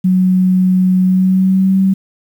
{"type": "tone with pitch glide", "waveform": "sine", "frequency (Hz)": [185, 191.63], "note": ["F#3", "G3"], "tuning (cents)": [0, -39], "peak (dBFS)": -8, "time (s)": [0.04, 1.94], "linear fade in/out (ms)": 10, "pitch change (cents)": 61, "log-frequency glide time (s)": [1.02, 1.79], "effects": ["7-bit"]}